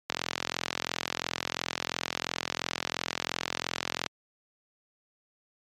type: click train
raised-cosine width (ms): 0.2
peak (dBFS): -10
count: 171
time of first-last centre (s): 0.1-4.063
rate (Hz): 42.9
effects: high-pass 100 Hz 12 dB/octave + MP3 96 kbps